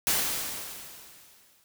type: noise with exponential decay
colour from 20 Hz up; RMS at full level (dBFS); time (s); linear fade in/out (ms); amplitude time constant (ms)
white; -24; 0.07-1.64; 0; 340
effects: none